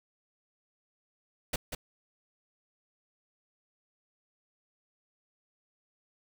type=noise with echo; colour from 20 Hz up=pink; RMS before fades=-31 dBFS; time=1.53-1.56 s; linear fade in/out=5 ms; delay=190 ms; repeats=1; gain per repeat=-6 dB; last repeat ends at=1.75 s; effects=none